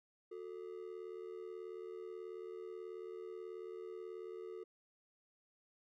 triangle ring-modulated tone, 405 Hz, G#4, 43 cents flat, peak -40 dBFS, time 0.31-4.64 s, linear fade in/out 10 ms, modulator 39.2 Hz, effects none

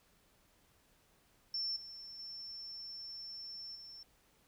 sine tone with level steps, 5390 Hz, E8, 38 cents sharp, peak -34 / -47 / -44 / -49 dBFS, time 1.54-4.03 s, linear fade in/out 2 ms, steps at 1.76 / 2.19 / 3.75 s, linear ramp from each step 5 ms, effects tanh soft clip ceiling -30 dBFS + pink hiss -70 dBFS RMS until 4.47 s

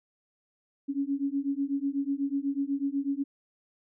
sine beating tone pair, 274.6 / 282.7 Hz, C#4 / C#4, -16 / +34 cents, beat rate 8.1 Hz, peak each -30 dBFS, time 0.88-3.24 s, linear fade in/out 20 ms, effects none

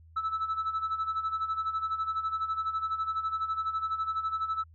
sine tone with tremolo, 1310 Hz, E6, 11 cents flat, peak -24 dBFS, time 0.16-4.64 s, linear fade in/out 10 ms, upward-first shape sine, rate 12 Hz, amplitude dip 75%, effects tanh soft clip ceiling -25 dBFS + added 81 Hz sine -52 dBFS peak until 4.74 s

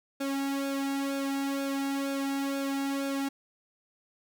sawtooth tone with flanger, 275.5 Hz, C#4, 11 cents flat, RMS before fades -31 dBFS, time 0.2-3.29 s, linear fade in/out 10 ms, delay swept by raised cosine 0.99 to 1.99 ms, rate 2.1 Hz, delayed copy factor -0.75, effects none

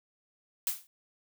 blue noise with exponential decay, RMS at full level -26 dBFS, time 0.67-0.87 s, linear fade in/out 1 ms, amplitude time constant 42 ms, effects none

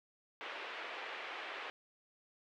white band-pass noise, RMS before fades -45 dBFS, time 0.41-1.7 s, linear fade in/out 0 ms, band 380 to 2800 Hz, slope 24 dB/octave, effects none

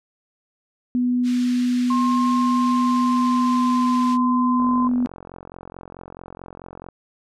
sine tone, 246.9 Hz, B3, in tune, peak -17 dBFS, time 0.95-5.06 s, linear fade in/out 0 ms
white high-pass noise, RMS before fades -33 dBFS, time 1.23-4.18 s, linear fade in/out 50 ms, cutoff 1400 Hz, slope 24 dB/octave
sine tone with pitch glide, 1064 to 1030.1 Hz, C6 to C6, +29 to -27 cents, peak -21 dBFS, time 1.9-4.88 s, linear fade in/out 5 ms, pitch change -56 cents, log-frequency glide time 2.31-4.03 s
click train, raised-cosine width 1 ms, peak -23 dBFS, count 103, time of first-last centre 4.6-6.887 s, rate 44.6 Hz
effects low-pass 5000 Hz 12 dB/octave

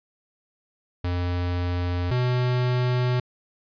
square tone pair in turn, 88.6 / 124.72 Hz, F2 / B2, +25 / +17 cents, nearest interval tritone, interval 592 cents, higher second, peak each -24 / -21 dBFS, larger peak second, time 1.04-2.11 / 2.11-3.2 s, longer second, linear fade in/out 5 ms, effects resampled to 11025 Hz

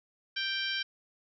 harmonic tone, 784 Hz, G5, in tune, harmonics 2 / 3 / 4 / 5 / 6 / 7, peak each -35 / -39 / -35 / -40 / -41 / -41 dBFS, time 0.36-0.83 s, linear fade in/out 10 ms, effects none

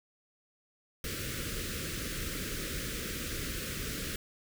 pink band-stop noise, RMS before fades -37 dBFS, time 1.04-4.16 s, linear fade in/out 2 ms, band 540 to 1300 Hz, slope 48 dB/octave, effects none

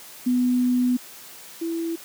sine tone pair in turn, 248.7 / 332 Hz, B3 / E4, +12 / +12 cents, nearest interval perfect fourth, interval 500 cents, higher second, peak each -17 / -24 dBFS, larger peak first, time 0.26-0.97 / 1.61-1.96 s, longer first, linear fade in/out 10 ms, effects white hiss -43 dBFS RMS until 2.04 s + high-pass 150 Hz 12 dB/octave

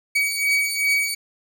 40% pulse beating tone pair, 2262 / 2264.6 Hz, C#7 / C#7, +34 / +36 cents, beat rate 2.6 Hz, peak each -20 / -23 dBFS, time 0.15-1.15 s, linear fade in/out 10 ms, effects none

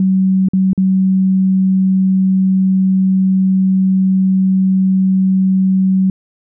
sine tone with dropouts, 189.3 Hz, F#3, 40 cents sharp, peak -9 dBFS, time 0-6.1 s, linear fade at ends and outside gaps 2 ms, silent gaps 0.486-0.534 / 0.732-0.777 s, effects none

